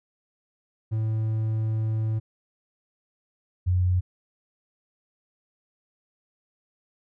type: tone pair in turn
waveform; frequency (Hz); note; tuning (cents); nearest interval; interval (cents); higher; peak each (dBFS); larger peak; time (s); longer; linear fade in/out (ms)
triangle / sine; 110 / 90.62; A2 / F#2; 0 / -36; minor third; 336; first; -21 / -19; second; 0.91-2.2 / 3.66-4.01; first; 20
effects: none